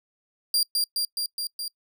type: tone with echo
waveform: sawtooth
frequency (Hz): 4767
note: D8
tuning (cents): +25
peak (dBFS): -17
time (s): 0.54-0.63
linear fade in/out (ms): 2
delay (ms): 210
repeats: 5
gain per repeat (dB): -2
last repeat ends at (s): 1.68
effects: noise-tail reverb RT60 0.1 s tail -26 dB re dry